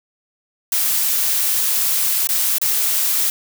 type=noise with dropouts; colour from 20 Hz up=blue; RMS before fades=-18 dBFS; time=0.72-3.3 s; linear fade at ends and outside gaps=2 ms; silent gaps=2.272-2.289 / 2.583-2.615 s; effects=none